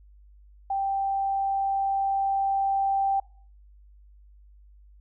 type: tone with level ramp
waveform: sine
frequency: 784 Hz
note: G5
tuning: in tune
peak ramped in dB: -24 to -21 dBFS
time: 0.7-3.2 s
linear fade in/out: 5 ms
effects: noise-tail reverb RT60 0.5 s tail -24 dB re dry + added 50 Hz sine -50 dBFS peak until 5 s